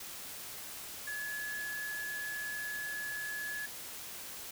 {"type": "tone in noise", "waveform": "sine", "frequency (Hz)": 1700, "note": "G#6", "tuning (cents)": 40, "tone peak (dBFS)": -37, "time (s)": [1.07, 3.66], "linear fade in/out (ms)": 5, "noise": "white", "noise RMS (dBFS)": -45, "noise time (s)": [0, 4.51], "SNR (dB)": 5, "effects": []}